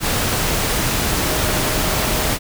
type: tone in noise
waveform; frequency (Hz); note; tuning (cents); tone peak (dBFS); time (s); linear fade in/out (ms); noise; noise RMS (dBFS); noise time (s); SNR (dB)
sine; 618; D#5; -12; -29; 1.23-2.31; 50; pink; -19; 0-2.39; -13
effects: none